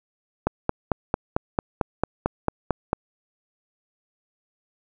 click train, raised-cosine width 1 ms, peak -6 dBFS, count 12, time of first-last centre 0.47-2.931 s, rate 4.47 Hz, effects none

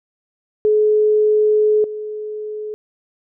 sine tone with level steps, 425.8 Hz, G#4, 43 cents sharp, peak -11 / -24 dBFS, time 0.65-2.74 s, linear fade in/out 0 ms, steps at 1.84 s, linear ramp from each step 2 ms, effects none

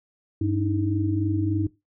sine tone cluster, 99.1 / 294 / 317.4 Hz, G2 / D4 / D#4, +19 / +2 / +35 cents, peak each -24 / -29 / -25 dBFS, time 0.41-1.67 s, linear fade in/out 5 ms, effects noise-tail reverb RT60 0.2 s tail -17 dB re dry

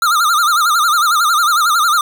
square tone with vibrato, 1295 Hz, E6, 31 cents flat, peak -11 dBFS, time 0.02-2.01 s, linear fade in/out 2 ms, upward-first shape sine, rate 11 Hz, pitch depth 150 cents each way, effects none

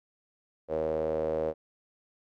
sawtooth tone with band-pass filter, 78.8 Hz, D#2, 23 cents sharp, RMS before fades -30 dBFS, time 0.68-1.54 s, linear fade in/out 50 ms, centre 520 Hz, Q 8.1, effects none

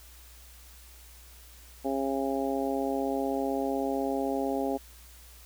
harmonic tone, 135.8 Hz, C#3, 35 cents flat, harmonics 2 / 3 / 4 / 5 / 6, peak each -31 / -33 / -34 / -35 / -36 dBFS, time 1.84-4.78 s, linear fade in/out 20 ms, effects added 60 Hz sine -51 dBFS peak until 5.45 s + white hiss -54 dBFS RMS until 5.45 s

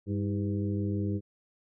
harmonic tone with a mistuned harmonic, 99.8 Hz, G2, 32 cents sharp, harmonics 1 / 2 / 3 / 4 / 5, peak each -30 / -33 / -35 / -39 / -45 dBFS, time 0.06-1.21 s, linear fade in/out 50 ms, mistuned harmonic 3, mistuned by +79 cents, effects none

